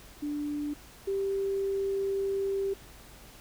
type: tone pair in turn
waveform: sine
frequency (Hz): 293.7 / 392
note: D4 / G4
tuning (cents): 0 / 0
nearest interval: perfect fourth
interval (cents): 500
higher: second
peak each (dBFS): -30 / -27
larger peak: second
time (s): 0.22-0.74 / 1.07-2.74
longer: second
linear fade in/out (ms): 10
effects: added 50 Hz sine -56 dBFS peak until 3.4 s + pink hiss -52 dBFS RMS until 3.4 s